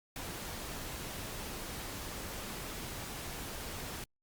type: noise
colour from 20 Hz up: pink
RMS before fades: -42 dBFS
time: 0.16-4.04 s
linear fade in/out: 2 ms
effects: Opus 48 kbps